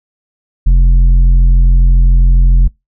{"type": "tone with tanh clipping", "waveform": "triangle", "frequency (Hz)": 43.65, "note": "F1", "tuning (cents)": 0, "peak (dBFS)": -5, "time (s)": [0.66, 2.68], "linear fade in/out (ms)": 10, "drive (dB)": 11, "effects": ["noise-tail reverb RT60 0.2 s tail -25 dB re dry"]}